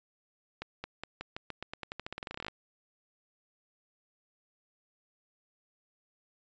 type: accelerating click train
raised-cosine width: 0.3 ms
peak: -22 dBFS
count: 24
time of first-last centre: 0.62-2.483 s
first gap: 220 ms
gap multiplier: 0.89
effects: resampled to 16000 Hz